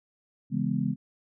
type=chord; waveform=sine; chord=C# minor seventh; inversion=none; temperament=just; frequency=138.59 / 166.31 / 207.9 / 249.5 Hz; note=C#3 / E3 / G#3 / B3; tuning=0 / +16 / +2 / +18 cents; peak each=-31 / -31 / -29 / -31 dBFS; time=0.5-0.96 s; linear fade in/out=50 ms; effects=none